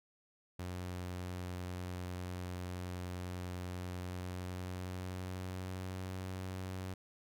sawtooth tone with pitch glide, 90.2 to 93.33 Hz, F#2 to F#2, -44 to +15 cents, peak -36 dBFS, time 0.59-6.94 s, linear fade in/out 5 ms, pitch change +59 cents, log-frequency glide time 3.89-6.13 s, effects none

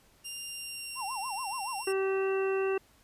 15% pulse tone with pitch glide, 2794 to 2746 Hz, F7 to F7, 0 to -30 cents, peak -31 dBFS, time 0.24-1.93 s, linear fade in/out 20 ms, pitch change -30 cents, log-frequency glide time 0.47-1.11 s
sine tone with vibrato, 904 Hz, A5, 47 cents sharp, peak -34 dBFS, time 0.95-1.85 s, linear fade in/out 50 ms, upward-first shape sine, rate 7 Hz, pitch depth 280 cents each way
harmonic tone, 385.9 Hz, G4, 27 cents flat, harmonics 1 / 2 / 3 / 4 / 5 / 7, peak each -27 / -41 / -40 / -42 / -46 / -40 dBFS, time 1.87-2.78 s, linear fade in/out 5 ms
effects pink hiss -63 dBFS RMS until 3.03 s + resampled to 32000 Hz

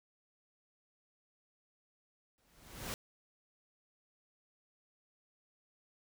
pink noise with exponential growth, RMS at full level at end -37 dBFS, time 2.38-2.94 s, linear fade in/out 0 ms, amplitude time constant 120 ms, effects none

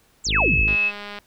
sine exponential sweep, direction down, 7930 to 33.7 Hz, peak -21 dBFS, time 0.24-0.65 s, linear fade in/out 20 ms
harmonic tone, 52.3 Hz, G#1, 13 cents sharp, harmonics 1 / 2 / 3 / 4 / 5 / 6 / 7 / 8 / 9, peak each -25 / -31 / -35 / -37 / -39 / -41 / -42 / -43 / -44 dBFS, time 0.25-0.77 s, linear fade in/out 50 ms
sine tone, 2592 Hz, E7, 30 cents flat, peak -17 dBFS, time 0.31-0.92 s, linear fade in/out 50 ms
click train, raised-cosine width 0.3 ms, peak -19 dBFS, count 105, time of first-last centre 0.68-1.187 s, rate 205 Hz
effects pink hiss -59 dBFS RMS until 1.26 s

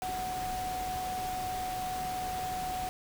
sine tone in noise, 740 Hz, F#5, in tune, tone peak -33 dBFS, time 0.02-2.89 s, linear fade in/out 0 ms, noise pink, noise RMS -41 dBFS, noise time 0.02-2.89 s, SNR +5 dB, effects none

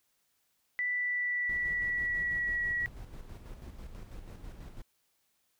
sine tone with pitch glide, 1976 to 1924.2 Hz, B6 to B6, 0 to -46 cents, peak -29 dBFS, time 0.79-2.86 s, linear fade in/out 0 ms, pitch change -46 cents, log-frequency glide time 0.9-2.62 s
brown noise with tremolo, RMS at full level -44 dBFS, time 1.49-4.82 s, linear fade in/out 5 ms, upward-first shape square, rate 6.1 Hz, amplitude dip 45%
effects white hiss -75 dBFS RMS until 5.59 s

